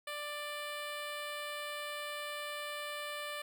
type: tone with notch filter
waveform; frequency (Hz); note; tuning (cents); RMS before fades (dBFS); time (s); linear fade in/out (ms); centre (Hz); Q
10% pulse; 590; D5; +8; -41; 0.07-3.42; 5; 6500; 2
effects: none